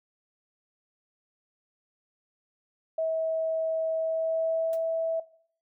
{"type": "tone with pitch glide", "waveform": "sine", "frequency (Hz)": [645, 653.6], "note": ["E5", "E5"], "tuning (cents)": [-38, -15], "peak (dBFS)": -25, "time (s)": [2.98, 5.2], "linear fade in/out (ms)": 5, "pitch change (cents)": 23, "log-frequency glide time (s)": [3.96, 4.78]}
{"type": "noise with exponential decay", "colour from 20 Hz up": "white", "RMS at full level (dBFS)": -44, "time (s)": [4.73, 4.81], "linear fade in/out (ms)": 1, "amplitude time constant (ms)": 16}
{"effects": ["noise-tail reverb RT60 0.6 s tail -19 dB re dry"]}